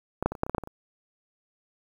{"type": "clicks", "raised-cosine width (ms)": 1, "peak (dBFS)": [-14, -8, -19, -26, -9, -23, -15, -11, -12, -22, -27], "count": 11, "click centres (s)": [0.226, 0.26, 0.32, 0.352, 0.434, 0.465, 0.496, 0.548, 0.582, 0.637, 0.674], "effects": ["8-bit"]}